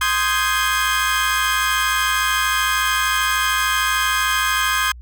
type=chord; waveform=30% pulse; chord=Ab major seventh; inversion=first; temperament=equal; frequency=1046.5 / 1244.5 / 1568 / 1661.2 Hz; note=C6 / Eb6 / G6 / Ab6; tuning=0 / 0 / 0 / 0 cents; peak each=-20 dBFS; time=0.01-4.92 s; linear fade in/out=5 ms; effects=added 60 Hz sine -35 dBFS peak until 5.01 s